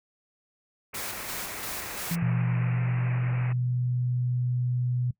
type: low-pass noise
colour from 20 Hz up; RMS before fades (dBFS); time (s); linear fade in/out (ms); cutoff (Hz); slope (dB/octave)
white; -41; 0.93-3.53; 10; 2600; 96
type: noise with tremolo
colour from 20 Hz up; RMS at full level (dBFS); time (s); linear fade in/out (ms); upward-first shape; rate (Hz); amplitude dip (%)
white; -35; 0.94-2.16; 10; square; 2.9; 35
type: tone with exponential decay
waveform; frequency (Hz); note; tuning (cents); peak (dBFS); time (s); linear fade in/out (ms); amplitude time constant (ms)
sine; 169.6; E3; +50; -25; 2.11-4.97; 2; 620
type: tone with pitch glide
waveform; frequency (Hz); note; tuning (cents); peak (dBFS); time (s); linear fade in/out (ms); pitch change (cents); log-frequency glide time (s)
sine; 121.8 to 123.86; B2 to B2; -24 to +5; -24; 2.22-5.11; 5; +29; 2.62-3.24
effects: noise-tail reverb RT60 0.1 s tail -21 dB re dry